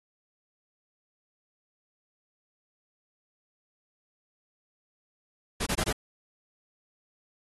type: noise bursts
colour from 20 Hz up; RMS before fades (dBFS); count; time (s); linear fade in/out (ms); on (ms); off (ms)
pink; -29; 4; 5.6-5.927; 10; 66; 21
effects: AAC 32 kbps